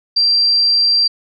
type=tone; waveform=sine; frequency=4718 Hz; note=D8; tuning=7 cents sharp; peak=-10 dBFS; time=0.16-1.08 s; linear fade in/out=10 ms; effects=none